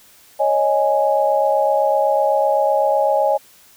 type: chord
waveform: sine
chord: C# suspended second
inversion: none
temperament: equal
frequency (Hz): 554.4 / 622.3 / 830.6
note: C#5 / D#5 / G#5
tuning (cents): 0 / 0 / 0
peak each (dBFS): -18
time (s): 0.39-3.38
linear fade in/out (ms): 20
effects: white hiss -49 dBFS RMS until 3.76 s